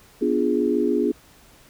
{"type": "chord", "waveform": "sine", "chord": "B diminished seventh", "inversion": "none", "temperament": "equal", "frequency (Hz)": [246.9, 293.7, 349.2, 415.3], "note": ["B3", "D4", "F4", "Ab4"], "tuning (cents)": [0, 0, 0, 0], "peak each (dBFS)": [-24, -24, -24, -23], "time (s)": [0.21, 1.12], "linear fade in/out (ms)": 10, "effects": ["pink hiss -52 dBFS RMS until 1.69 s"]}